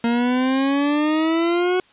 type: exponential sweep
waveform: 40% pulse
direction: up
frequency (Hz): 231.9 to 370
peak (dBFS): -16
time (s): 0.04-1.8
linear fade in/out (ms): 2
effects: white hiss -54 dBFS RMS until 1.92 s + resampled to 8000 Hz